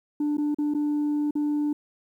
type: tone with dropouts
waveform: sine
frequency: 295.5 Hz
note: D4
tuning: 11 cents sharp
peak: -20 dBFS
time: 0.2-1.73 s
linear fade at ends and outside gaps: 5 ms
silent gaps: 0.371-0.381 / 0.546-0.585 / 0.739-0.747 / 1.309-1.353 s
effects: tanh soft clip ceiling -21 dBFS + 10-bit